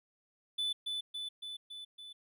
triangle tone with echo, 3493 Hz, A7, 13 cents flat, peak -30 dBFS, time 0.58-0.73 s, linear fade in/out 10 ms, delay 280 ms, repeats 5, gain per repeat -3 dB, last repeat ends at 2.13 s, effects none

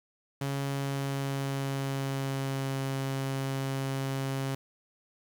sawtooth tone with pitch glide, 138.59 to 135.27 Hz, C#3 to C#3, 0 to -42 cents, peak -26 dBFS, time 0.41-4.55 s, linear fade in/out 5 ms, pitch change -42 cents, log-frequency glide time 0.64-2.74 s, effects 9-bit

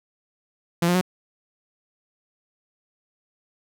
sawtooth tone with pitch steps, 170.8 / 177.03 / 183.48 Hz, F3 / F3 / F#3, -38 / +24 / -14 cents, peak -14 dBFS, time 0.82-1.012 s, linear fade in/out 5 ms, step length 64 ms, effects none

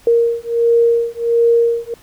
sine beating tone pair, 466.2 / 467.6 Hz, A#4 / A#4, 0 / +5 cents, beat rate 1.4 Hz, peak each -14 dBFS, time 0.07-1.94 s, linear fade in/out 2 ms, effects pink hiss -47 dBFS RMS until 2.02 s

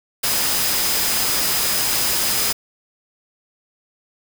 sine tone in noise, 5010 Hz, D#8, 11 cents sharp, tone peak -27 dBFS, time 0.23-2.53 s, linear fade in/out 10 ms, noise white, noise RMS -20 dBFS, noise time 0.23-2.53 s, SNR -10 dB, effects none

